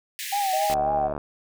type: high-pass noise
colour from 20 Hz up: pink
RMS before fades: -33 dBFS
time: 0.19-0.74 s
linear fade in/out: 0 ms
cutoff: 1700 Hz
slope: 96 dB/octave
type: tone with vibrato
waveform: sine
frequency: 784 Hz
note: G5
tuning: in tune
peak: -22 dBFS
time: 0.32-1.08 s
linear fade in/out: 10 ms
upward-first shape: triangle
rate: 3.7 Hz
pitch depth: 88 cents each way
type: tone with tremolo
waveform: sine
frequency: 630 Hz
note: D#5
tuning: 21 cents sharp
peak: -24 dBFS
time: 0.53-1.13 s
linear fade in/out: 5 ms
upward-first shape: triangle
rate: 12 Hz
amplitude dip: 45%
type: click train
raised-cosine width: 1 ms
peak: -18 dBFS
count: 36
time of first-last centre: 0.7-1.179 s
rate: 73.1 Hz
effects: none